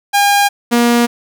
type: tone pair in turn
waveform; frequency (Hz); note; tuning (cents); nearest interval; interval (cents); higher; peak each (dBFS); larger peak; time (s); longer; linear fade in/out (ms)
sawtooth; 809 / 237.9; G#5 / A#3; -46 / +35; octave + major sixth; 2119; first; -5; neither; 0.13-0.49 / 0.71-1.07; neither; 20
effects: none